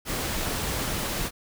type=noise; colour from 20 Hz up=pink; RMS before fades=-29 dBFS; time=0.05-1.31 s; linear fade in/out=50 ms; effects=none